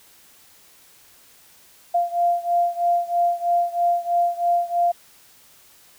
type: beating tone pair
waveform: sine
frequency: 694 / 697.1 Hz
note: F5 / F5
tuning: -11 / -3 cents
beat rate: 3.1 Hz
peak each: -20 / -22 dBFS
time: 1.94-4.92 s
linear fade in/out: 10 ms
effects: white hiss -52 dBFS RMS until 5.98 s